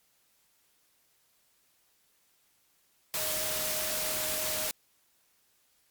sine tone in noise, 622 Hz, D#5, 1 cent flat, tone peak -39 dBFS, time 3.17-4.68 s, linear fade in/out 0 ms, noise white, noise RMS -32 dBFS, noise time 3.14-4.71 s, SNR -10 dB, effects white hiss -69 dBFS RMS until 5.9 s + MP3 96 kbps

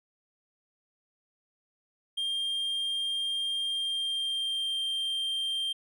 triangle tone with pitch glide, 3200 to 3171 Hz, G7 to G7, +35 to +19 cents, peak -27 dBFS, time 2.17-5.73 s, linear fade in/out 10 ms, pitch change -16 cents, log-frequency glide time 3.62-4.82 s, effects none

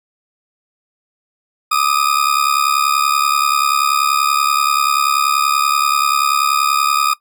40% pulse ring-modulated tone, 1231 Hz, D#6, 19 cents flat, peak -9 dBFS, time 1.71-7.14 s, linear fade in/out 10 ms, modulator 35.2 Hz, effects noise-tail reverb RT60 0.1 s tail -19 dB re dry

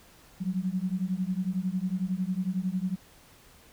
sine beating tone pair, 180 / 191 Hz, F#3 / G3, -47 / -45 cents, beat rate 11 Hz, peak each -30 dBFS, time 0.4-2.96 s, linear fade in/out 20 ms, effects pink hiss -56 dBFS RMS until 3.72 s

